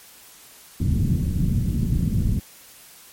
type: low-pass noise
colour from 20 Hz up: white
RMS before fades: -21 dBFS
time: 0.8-2.4 s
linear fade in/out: 5 ms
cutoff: 190 Hz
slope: 24 dB/octave
effects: white hiss -47 dBFS RMS until 3.12 s + MP3 64 kbps